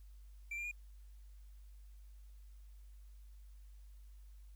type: tone with pitch steps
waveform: triangle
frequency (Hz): 2349 / 2391 / 2435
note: D7 / D7 / D#7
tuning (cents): 0 / +30 / -38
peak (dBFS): -38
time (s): 0.51-0.714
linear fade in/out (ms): 5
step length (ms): 68
effects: added 50 Hz sine -53 dBFS peak until 4.55 s + white hiss -75 dBFS RMS until 4.55 s